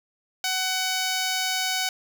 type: tone with notch filter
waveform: 5% pulse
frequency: 750 Hz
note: F#5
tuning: 23 cents sharp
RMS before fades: -26 dBFS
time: 0.44-1.89 s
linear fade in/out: 2 ms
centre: 8800 Hz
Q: 1.9
effects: none